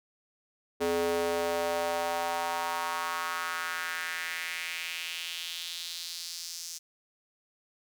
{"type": "tone with high-pass filter sweep", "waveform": "square", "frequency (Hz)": 84.9, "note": "F2", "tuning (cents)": -48, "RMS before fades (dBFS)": -33, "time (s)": [0.8, 6.79], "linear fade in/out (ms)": 20, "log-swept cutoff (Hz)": [380, 5900], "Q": 2.7, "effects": []}